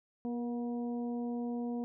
harmonic tone with a mistuned harmonic, 240 Hz, B3, 49 cents flat, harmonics 1 / 2 / 3 / 4, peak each -34 / -42 / -47 / -55 dBFS, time 0.25-1.84 s, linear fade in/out 0 ms, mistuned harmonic 2, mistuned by -15 cents, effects none

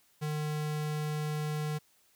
square tone, 151.6 Hz, D#3, 45 cents flat, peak -32 dBFS, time 0.21-1.79 s, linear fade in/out 20 ms, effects white hiss -67 dBFS RMS until 2.15 s

